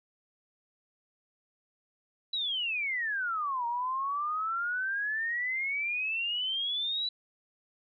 sine exponential two-way sweep, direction down then up, 3976 to 932.3 to 3976 Hz, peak -29 dBFS, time 2.33-7.09 s, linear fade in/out 5 ms, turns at 3.66 s, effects none

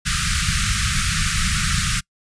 pink band-stop noise, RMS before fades -20 dBFS, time 0.05-2.01 s, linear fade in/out 20 ms, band 200 to 1200 Hz, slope 96 dB/octave, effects noise-tail reverb RT60 0.1 s tail -26 dB re dry + resampled to 22050 Hz

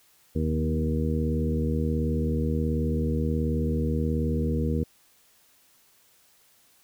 harmonic tone with a mistuned harmonic, 78.6 Hz, D#2, 18 cents sharp, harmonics 1 / 2 / 3 / 4 / 5 / 6, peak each -27 / -29 / -29 / -35 / -37 / -33 dBFS, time 0.35-4.84 s, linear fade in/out 10 ms, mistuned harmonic 2, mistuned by -15 cents, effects white hiss -61 dBFS RMS until 6.83 s

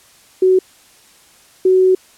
sine tone bursts at uneven times, 373.2 Hz, F#4, 15 cents sharp, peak -8 dBFS, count 2, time 0.42-0.59 / 1.65-1.95 s, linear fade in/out 5 ms, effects white hiss -48 dBFS RMS until 2.17 s + low-pass 11000 Hz 12 dB/octave

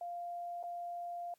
sine tone with dropouts, 697 Hz, F5, 4 cents flat, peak -39 dBFS, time 0.01-1.34 s, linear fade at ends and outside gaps 2 ms, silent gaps 0.629-0.637 s, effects white hiss -75 dBFS RMS until 1.38 s + AAC 64 kbps

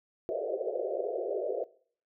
pink band-pass noise, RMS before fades -33 dBFS, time 0.29-1.64 s, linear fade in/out 0 ms, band 370 to 670 Hz, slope 96 dB/octave, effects noise-tail reverb RT60 0.5 s tail -20 dB re dry

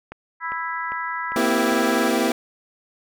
click train, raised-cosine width 0.5 ms, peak -20 dBFS, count 5, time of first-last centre 0.12-1.72 s, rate 2.5 Hz
harmonic tone, 329.6 Hz, E4, in tune, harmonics 3 / 4 / 5 / 6, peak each -29 / -30 / -31 / -32 dBFS, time 0.4-2.12 s, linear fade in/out 50 ms
25% pulse chord, C dominant seventh, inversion third, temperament equal with one note detuned, 233.1 / 257.6 / 329.6 / 392 Hz, Bb3 / C4 / E4 / G4, 0 / -27 / 0 / 0 cents, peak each -20 / -20 / -20 / -22 dBFS, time 1.36-2.32 s, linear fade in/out 2 ms
effects none

